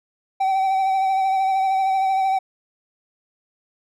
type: tone with vibrato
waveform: triangle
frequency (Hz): 768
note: G5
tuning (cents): -36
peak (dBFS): -15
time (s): 0.4-2.39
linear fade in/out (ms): 10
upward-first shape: sine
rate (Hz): 13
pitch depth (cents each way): 26
effects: none